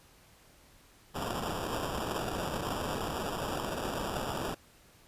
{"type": "noise with sample-and-hold", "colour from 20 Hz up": "blue", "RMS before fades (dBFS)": -35, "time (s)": [1.14, 4.55], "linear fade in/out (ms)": 20, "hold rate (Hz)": 2100, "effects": ["pink hiss -60 dBFS RMS until 5.07 s", "resampled to 32000 Hz"]}